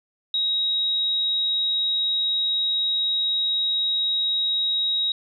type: tone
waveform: sine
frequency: 3804 Hz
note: A#7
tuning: 34 cents sharp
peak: -20 dBFS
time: 0.34-5.12 s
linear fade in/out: 2 ms
effects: none